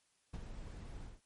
brown noise with ADSR envelope, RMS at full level -40 dBFS, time 0.33-1.21 s, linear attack 12 ms, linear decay 30 ms, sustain -7 dB, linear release 180 ms, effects white hiss -75 dBFS RMS until 1.25 s + MP3 48 kbps

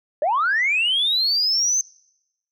sine linear sweep, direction up, 554.4 to 6300 Hz, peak -16 dBFS, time 0.22-1.81 s, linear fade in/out 2 ms, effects noise-tail reverb RT60 0.9 s tail -26 dB re dry + tanh soft clip ceiling -13 dBFS

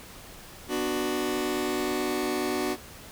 sawtooth chord, B minor, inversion none, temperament just, 246.9 / 296.3 / 370.4 Hz, B3 / D4 / F#4, 0 / +15 / +2 cents, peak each -29 / -27 / -25 dBFS, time 0.68-2.77 s, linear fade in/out 50 ms, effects pink hiss -46 dBFS RMS until 3.11 s

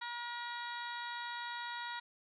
harmonic tone, 477.1 Hz, A#4, 40 cents sharp, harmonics 2 / 3 / 4 / 5 / 6 / 7 / 8 / 9, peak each -43 / -46 / -46 / -56 / -60 / -53 / -50 / -56 dBFS, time 0.01-2 s, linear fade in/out 10 ms, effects none

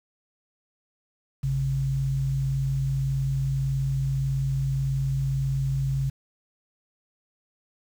sine tone pair together, 53.77 / 135.5 Hz, A1 / C#3, -39 / -39 cents, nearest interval octave + major third, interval 1600 cents, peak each -32 / -23 dBFS, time 1.43-6.1 s, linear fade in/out 10 ms, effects 8-bit

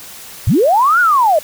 sine linear two-way sweep, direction up then down, 71.5 to 1480 to 579 Hz, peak -8 dBFS, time 0.47-1.39 s, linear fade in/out 5 ms, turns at 1 s, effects white hiss -34 dBFS RMS until 1.43 s

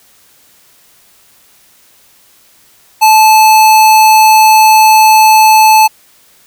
square tone, 870 Hz, A5, 20 cents flat, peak -3 dBFS, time 3.01-5.88 s, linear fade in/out 20 ms, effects white hiss -46 dBFS RMS until 6.46 s

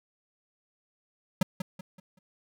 square tone with echo, 185 Hz, F#3, in tune, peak -21 dBFS, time 1.41-1.43 s, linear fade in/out 5 ms, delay 190 ms, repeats 4, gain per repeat -9 dB, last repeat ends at 2.19 s, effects none

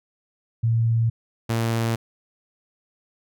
sine / sawtooth tone pair in turn, 114.6 / 114.6 Hz, A#2 / A#2, -29 / -29 cents, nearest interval unison, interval 0 cents, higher neither, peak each -17 dBFS, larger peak neither, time 0.63-1.1 / 1.49-1.96 s, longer neither, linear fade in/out 10 ms, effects none

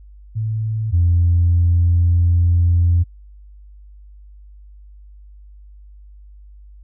sine tone pair in turn, 110 / 86.31 Hz, A2 / F2, 0 / -20 cents, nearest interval major third, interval 420 cents, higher first, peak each -18 / -10 dBFS, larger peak second, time 0.35-0.92 / 0.92-3.04 s, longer second, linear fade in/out 20 ms, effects tanh soft clip ceiling -7 dBFS + added 50 Hz sine -39 dBFS peak until 6.83 s

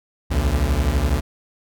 40% pulse beating tone pair, 61.74 / 73.74 Hz, B1 / D2, 0 / +8 cents, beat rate 12 Hz, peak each -19 dBFS, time 0.3-1.21 s, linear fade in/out 20 ms, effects none

